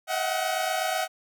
sawtooth tone cluster, 638 / 730 / 758 Hz, D#5 / F#5 / F#5, +43 / -24 / +42 cents, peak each -26 dBFS, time 0.07-1.08 s, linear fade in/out 50 ms, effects none

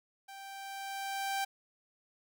sawtooth tone with level ramp, 784 Hz, G5, in tune, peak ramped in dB -43 to -27 dBFS, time 0.28-1.45 s, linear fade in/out 10 ms, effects none

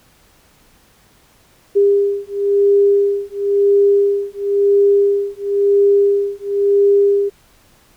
sine beating tone pair, 401.4 / 402.37 Hz, G4 / G4, +41 / +45 cents, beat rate 0.97 Hz, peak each -14 dBFS, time 1.75-7.3 s, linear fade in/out 20 ms, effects pink hiss -52 dBFS RMS until 7.96 s

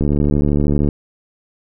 click train, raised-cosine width 3 ms, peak -4 dBFS, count 65, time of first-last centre 0.01-0.888 s, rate 72.9 Hz, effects none

